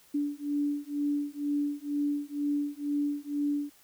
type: beating tone pair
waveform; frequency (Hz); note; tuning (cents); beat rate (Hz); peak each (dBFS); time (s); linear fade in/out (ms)
sine; 288.8 / 290.9; D4 / D4; -29 / -16; 2.1; -31; 0.14-3.7; 10
effects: white hiss -60 dBFS RMS until 3.83 s